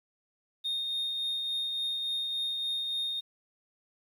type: tone with tremolo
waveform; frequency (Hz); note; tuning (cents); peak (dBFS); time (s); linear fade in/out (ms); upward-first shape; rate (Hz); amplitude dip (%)
sine; 3685; A#7; -21; -26; 0.64-3.21; 20; triangle; 3.5; 40
effects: tanh soft clip ceiling -28 dBFS + 10-bit